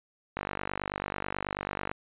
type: click train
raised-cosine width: 0.5 ms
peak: -16 dBFS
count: 77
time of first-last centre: 0.37-1.915 s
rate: 49.2 Hz
effects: resampled to 8000 Hz